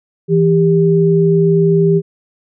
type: tone pair together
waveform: sine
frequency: 164.81 / 397.3 Hz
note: E3 / G4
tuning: 0 / +23 cents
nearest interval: octave + minor third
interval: 1523 cents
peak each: -11 dBFS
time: 0.28-2.02 s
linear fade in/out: 50 ms
effects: none